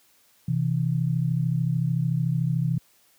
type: tone pair together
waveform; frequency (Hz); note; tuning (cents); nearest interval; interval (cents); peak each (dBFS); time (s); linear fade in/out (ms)
sine; 129.1 / 162.66; C3 / E3; -23 / -23; major third; 400; -24; 0.48-2.78; 5
effects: white hiss -61 dBFS RMS until 3.18 s + high-pass 60 Hz 12 dB/octave